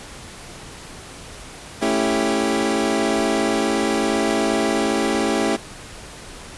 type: chord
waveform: 25% pulse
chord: A dominant seventh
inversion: none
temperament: equal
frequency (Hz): 220 / 277.2 / 329.6 / 392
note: A3 / C#4 / E4 / G4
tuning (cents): 0 / 0 / 0 / 0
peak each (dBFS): -20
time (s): 1.81-5.57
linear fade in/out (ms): 20
effects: pink hiss -38 dBFS RMS until 6.57 s + resampled to 24000 Hz